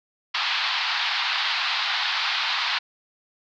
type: band-pass noise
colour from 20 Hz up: white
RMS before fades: -25 dBFS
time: 0.34-2.79 s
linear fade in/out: 10 ms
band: 790 to 4500 Hz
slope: 48 dB/octave
effects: none